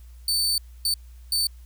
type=tone bursts at uneven times; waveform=sawtooth; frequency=4539 Hz; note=C#8; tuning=40 cents sharp; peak=-18 dBFS; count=3; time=0.28-0.58 / 0.85-0.94 / 1.32-1.47 s; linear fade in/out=2 ms; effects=added 60 Hz sine -42 dBFS peak until 1.65 s + white hiss -61 dBFS RMS until 1.65 s